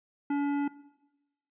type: tone with hard clipping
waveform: triangle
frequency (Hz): 285.3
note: C#4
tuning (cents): +50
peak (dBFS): -28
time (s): 0.3-0.68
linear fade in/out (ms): 5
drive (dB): 16
effects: noise-tail reverb RT60 1.0 s tail -19 dB re dry + resampled to 8000 Hz